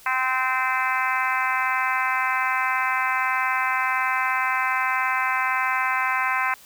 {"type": "harmonic tone", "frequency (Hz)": 258.7, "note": "C4", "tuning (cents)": -19, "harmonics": [3, 4, 5, 6, 7, 8, 9, 10], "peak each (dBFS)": [-30, -25, -30, -27, -32, -28, -33, -33], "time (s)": [0.06, 6.54], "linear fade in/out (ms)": 2, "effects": ["white hiss -49 dBFS RMS until 6.65 s"]}